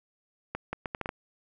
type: accelerating click train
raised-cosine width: 0.5 ms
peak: -17 dBFS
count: 7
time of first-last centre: 0.55-1.091 s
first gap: 180 ms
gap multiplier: 0.71
effects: none